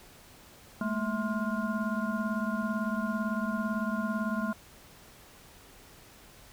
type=tone cluster; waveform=sine; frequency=208.6 / 226.5 / 653 / 1050 / 1417 Hz; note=G#3 / A#3 / E5 / C6 / F6; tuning=+8 / -50 / -17 / +6 / +25 cents; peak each=-32 / -33 / -39 / -38 / -38 dBFS; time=0.81-4.53 s; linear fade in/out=2 ms; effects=pink hiss -54 dBFS RMS until 6.52 s